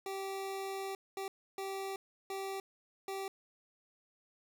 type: tone bursts at uneven times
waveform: 25% pulse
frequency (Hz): 388.5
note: G4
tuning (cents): -16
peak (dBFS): -34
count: 5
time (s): 0.06-0.95 / 1.17-1.28 / 1.58-1.96 / 2.3-2.6 / 3.08-3.28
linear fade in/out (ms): 2
effects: none